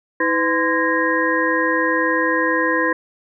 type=tone cluster; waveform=sine; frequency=323 / 504 / 1033 / 1643 / 1865 Hz; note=E4 / B4 / C6 / G#6 / A#6; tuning=-35 / +35 / -22 / -19 / 0 cents; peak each=-22 dBFS; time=0.2-2.93 s; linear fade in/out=5 ms; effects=none